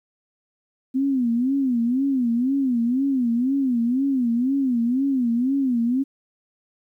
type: tone with vibrato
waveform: sine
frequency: 253.6 Hz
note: B3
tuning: 46 cents sharp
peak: -18 dBFS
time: 0.94-6.04 s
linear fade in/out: 20 ms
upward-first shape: sine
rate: 2 Hz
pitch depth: 160 cents each way
effects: 10-bit